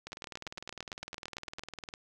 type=two click trains; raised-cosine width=0.2 ms; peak=-23 / -24 dBFS; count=14 / 38; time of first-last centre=0.13-1.594 / 0.07-1.939 s; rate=8.88 / 19.8 Hz; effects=none